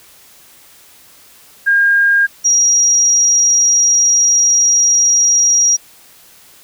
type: tone pair in turn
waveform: sine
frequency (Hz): 1615 / 5709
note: G#6 / F8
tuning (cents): -49 / +37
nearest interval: octave + minor seventh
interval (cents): 2186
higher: second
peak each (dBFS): -8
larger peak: neither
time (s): 1.66-2.27 / 2.44-5.77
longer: second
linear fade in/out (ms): 20
effects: white hiss -44 dBFS RMS until 6.63 s